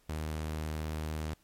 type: tone with vibrato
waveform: sawtooth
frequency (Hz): 77.7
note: D#2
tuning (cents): -2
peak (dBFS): -30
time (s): 0.09-1.34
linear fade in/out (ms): 5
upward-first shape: sine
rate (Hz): 16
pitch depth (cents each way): 9
effects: pink hiss -68 dBFS RMS until 1.43 s + MP3 64 kbps